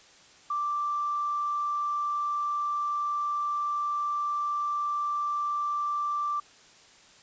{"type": "tone with tanh clipping", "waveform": "triangle", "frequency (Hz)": 1174.7, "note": "D6", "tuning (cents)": 0, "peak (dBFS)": -26, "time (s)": [0.5, 6.4], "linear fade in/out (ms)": 5, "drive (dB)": 2, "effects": ["white hiss -55 dBFS RMS until 7.22 s", "resampled to 16000 Hz"]}